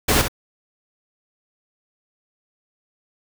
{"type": "noise with echo", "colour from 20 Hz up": "pink", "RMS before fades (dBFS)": -17, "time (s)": [0.08, 0.22], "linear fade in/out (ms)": 10, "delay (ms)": 63, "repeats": 1, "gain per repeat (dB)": -7, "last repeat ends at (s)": 0.283, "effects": []}